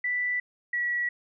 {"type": "tone pair in turn", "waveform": "sine", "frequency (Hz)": [1975.5, 1932.6], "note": ["B6", "B6"], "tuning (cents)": [0, -38], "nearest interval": "unison", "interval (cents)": 38, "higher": "first", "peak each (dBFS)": -25, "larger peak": "neither", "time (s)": [[0.04, 0.4], [0.73, 1.09]], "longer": "neither", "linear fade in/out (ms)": 5, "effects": []}